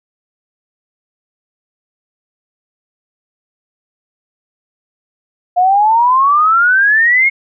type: exponential sweep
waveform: sine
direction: up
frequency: 706 to 2189 Hz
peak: -7 dBFS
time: 5.56-7.3 s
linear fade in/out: 20 ms
effects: none